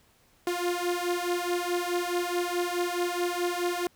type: beating tone pair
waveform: sawtooth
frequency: 350 / 354.7 Hz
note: F4 / F4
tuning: +4 / +27 cents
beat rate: 4.7 Hz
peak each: -26 dBFS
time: 0.47-3.87 s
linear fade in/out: 2 ms
effects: pink hiss -63 dBFS RMS until 3.95 s